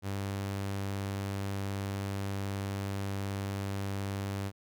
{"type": "tone", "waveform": "sawtooth", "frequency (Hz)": 98.7, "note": "G2", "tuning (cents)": 12, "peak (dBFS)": -29, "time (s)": [0.02, 4.52], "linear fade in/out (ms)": 50, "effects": []}